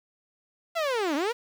sawtooth linear two-way sweep, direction down then up, 691 to 269.6 to 496.5 Hz, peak -21 dBFS, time 0.75-1.33 s, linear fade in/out 20 ms, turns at 1.15 s, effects low-pass 5000 Hz 12 dB/octave + 8-bit

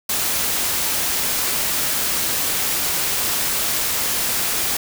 white noise, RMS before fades -21 dBFS, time 0.09-4.77 s, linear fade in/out 5 ms, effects none

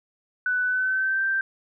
sine tone with pitch glide, 1493 to 1568.1 Hz, F#6 to G6, +15 to 0 cents, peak -21 dBFS, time 0.46-1.41 s, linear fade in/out 2 ms, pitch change +85 cents, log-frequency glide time 0.64-1.23 s, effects none

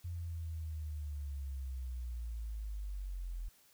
sine linear sweep, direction down, 87.31 to 41.2 Hz, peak -38 dBFS, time 0.04-3.49 s, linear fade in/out 10 ms, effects white hiss -66 dBFS RMS until 3.73 s

